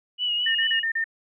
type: tone with vibrato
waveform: sine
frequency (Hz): 2915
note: F#7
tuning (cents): -26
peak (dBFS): -22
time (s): 0.18-0.84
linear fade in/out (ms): 50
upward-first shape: sine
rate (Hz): 4.6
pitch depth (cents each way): 34
type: tone bursts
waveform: sine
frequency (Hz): 1813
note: A#6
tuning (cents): -49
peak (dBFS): -22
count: 5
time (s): 0.46-1.042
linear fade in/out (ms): 5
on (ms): 90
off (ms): 33
effects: none